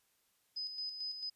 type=tone with tremolo; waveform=sine; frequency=5020 Hz; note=D#8; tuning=15 cents sharp; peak=-37 dBFS; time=0.56-1.3 s; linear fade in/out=10 ms; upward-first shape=square; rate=4.5 Hz; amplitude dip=50%; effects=white hiss -75 dBFS RMS until 1.35 s + resampled to 32000 Hz